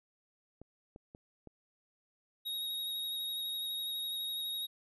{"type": "clicks", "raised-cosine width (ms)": 2, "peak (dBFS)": -36, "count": 4, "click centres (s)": [0.616, 0.961, 1.149, 1.473]}
{"type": "tone with vibrato", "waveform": "square", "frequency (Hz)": 3769, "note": "A#7", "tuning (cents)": 18, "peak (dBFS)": -36, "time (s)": [2.45, 4.67], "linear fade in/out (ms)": 20, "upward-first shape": "sine", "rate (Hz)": 12, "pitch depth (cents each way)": 14}
{"effects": []}